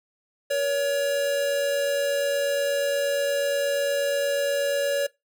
square tone pair together, 474.9 / 563.3 Hz, A#4 / C#5, +32 / +28 cents, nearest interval minor third, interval 296 cents, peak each -34 / -23 dBFS, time 0.5-5.07 s, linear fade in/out 10 ms, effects noise-tail reverb RT60 0.2 s tail -22 dB re dry

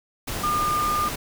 sine tone in noise, 1208 Hz, D6, 48 cents sharp, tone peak -21 dBFS, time 0.43-1.09 s, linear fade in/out 10 ms, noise pink, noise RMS -30 dBFS, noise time 0.27-1.16 s, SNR +6 dB, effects none

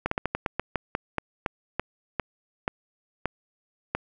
slowing click train, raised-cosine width 0.5 ms, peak -10 dBFS, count 16, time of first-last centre 0.06-3.95 s, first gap 54 ms, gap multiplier 1.2, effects none

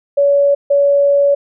sine tone bursts at uneven times, 566 Hz, C#5, 36 cents sharp, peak -8 dBFS, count 2, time 0.17-0.55 / 0.7-1.35 s, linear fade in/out 10 ms, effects none

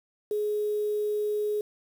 sine tone with quantisation, 420 Hz, G#4, 19 cents sharp, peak -25 dBFS, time 0.31-1.61 s, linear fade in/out 2 ms, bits 8, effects none

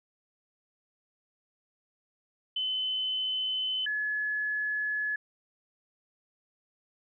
sine tone pair in turn, 3038 / 1705 Hz, F#7 / G#6, +45 / +45 cents, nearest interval minor seventh, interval 1000 cents, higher first, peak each -28 dBFS, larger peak neither, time 2.56-3.86 / 3.86-5.16 s, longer neither, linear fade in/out 5 ms, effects none

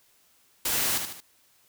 white noise with echo, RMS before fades -27 dBFS, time 0.65-0.98 s, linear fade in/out 5 ms, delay 75 ms, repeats 3, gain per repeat -6 dB, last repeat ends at 1.205 s, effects white hiss -63 dBFS RMS until 1.68 s

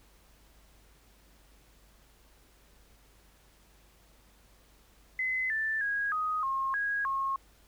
sine tone with pitch steps, 2036 / 1766 / 1646 / 1250 / 1074 / 1648 / 1083 Hz, C7 / A6 / G#6 / D#6 / C6 / G#6 / C#6, -48 / +6 / -16 / +8 / +45 / -14 / -41 cents, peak -28 dBFS, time 5.19-7.36 s, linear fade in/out 2 ms, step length 310 ms, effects added 50 Hz sine -61 dBFS peak until 7.67 s + pink hiss -63 dBFS RMS until 7.67 s

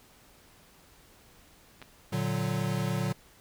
clicks, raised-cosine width 0.3 ms, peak -29 dBFS, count 2, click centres 1.817 / 1.825 s
square chord, Bb augmented, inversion none, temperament equal, 116.54 / 146.83 / 185 Hz, Bb2 / D3 / F#3, 0 / 0 / 0 cents, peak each -33 dBFS, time 2.12-3.13 s, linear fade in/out 10 ms
effects pink hiss -58 dBFS RMS until 3.4 s

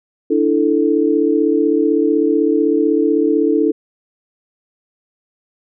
sine chord, D suspended second, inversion none, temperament equal, 293.7 / 329.6 / 440 Hz, D4 / E4 / A4, 0 / 0 / 0 cents, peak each -16 dBFS, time 0.3-3.72 s, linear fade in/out 10 ms, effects none

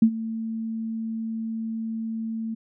sine tone with ADSR envelope, 224.1 Hz, A3, 32 cents sharp, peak -10 dBFS, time 0.02-2.55 s, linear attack 5 ms, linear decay 73 ms, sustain -17 dB, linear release 14 ms, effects none

